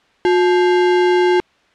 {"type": "tone with sample-and-hold", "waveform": "sine", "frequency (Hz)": 360, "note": "F#4", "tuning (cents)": -47, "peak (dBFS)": -10, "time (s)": [0.25, 1.4], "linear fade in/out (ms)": 0, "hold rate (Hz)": 1225, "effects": ["white hiss -55 dBFS RMS until 1.74 s", "low-pass 3000 Hz 12 dB/octave"]}